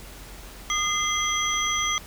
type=tone cluster; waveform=sine; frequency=1225 / 2068 / 3264 / 6020 Hz; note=D#6 / C7 / G#7 / F#8; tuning=-27 / -21 / -31 / +29 cents; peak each=-28 dBFS; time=0.7-1.98 s; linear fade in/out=0 ms; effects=added 46 Hz sine -43 dBFS peak until 2.06 s + pink hiss -44 dBFS RMS until 2.06 s